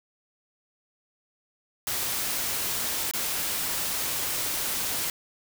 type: noise with dropouts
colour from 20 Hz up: white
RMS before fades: -29 dBFS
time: 1.87-5.1 s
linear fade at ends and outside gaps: 1 ms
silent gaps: 3.112-3.136 s
effects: none